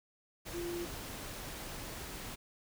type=tone in noise; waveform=sine; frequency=345.6 Hz; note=F4; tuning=18 cents flat; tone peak=-37 dBFS; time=0.53-0.86 s; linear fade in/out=20 ms; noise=pink; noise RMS=-44 dBFS; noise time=0.45-2.36 s; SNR=+4 dB; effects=none

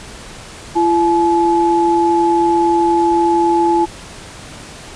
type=tone pair together; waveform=sine; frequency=339.7 / 856 Hz; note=F4 / A5; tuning=-48 / -48 cents; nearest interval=octave + major third; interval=1600 cents; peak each=-13 / -13 dBFS; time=0.75-3.86 s; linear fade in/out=20 ms; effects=pink hiss -34 dBFS RMS until 4.95 s + resampled to 22050 Hz

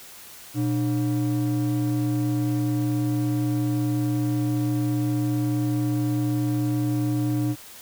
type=ring-modulated tone; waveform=triangle; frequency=211.3 Hz; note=G#3; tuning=30 cents sharp; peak=-16 dBFS; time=0.54-7.56 s; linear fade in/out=50 ms; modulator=89.6 Hz; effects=white hiss -44 dBFS RMS until 7.81 s

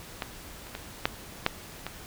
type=clicks; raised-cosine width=0.3 ms; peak=-14 / -30 / -19 / -7 / -6 / -17 dBFS; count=6; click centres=0.222 / 0.669 / 0.751 / 1.055 / 1.464 / 1.866 s; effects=pink hiss -45 dBFS RMS until 2.06 s

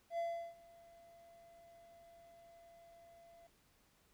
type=tone with ADSR envelope; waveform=triangle; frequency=678 Hz; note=E5; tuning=49 cents sharp; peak=-33 dBFS; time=0.1-3.47 s; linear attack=83 ms; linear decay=360 ms; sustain=-24 dB; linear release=4 ms; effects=pink hiss -72 dBFS RMS until 4.13 s

